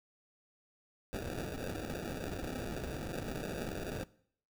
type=noise with sample-and-hold; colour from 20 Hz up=violet; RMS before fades=-40 dBFS; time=1.13-4.04 s; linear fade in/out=0 ms; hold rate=1050 Hz; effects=noise-tail reverb RT60 0.6 s tail -20 dB re dry